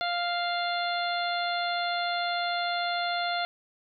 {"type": "harmonic tone", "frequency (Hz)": 698.5, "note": "F5", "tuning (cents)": 0, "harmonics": [1, 2, 3, 4, 5, 6], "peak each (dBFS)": [-29, -33, -37, -42, -36, -37], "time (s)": [0.01, 3.45], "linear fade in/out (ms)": 0, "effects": []}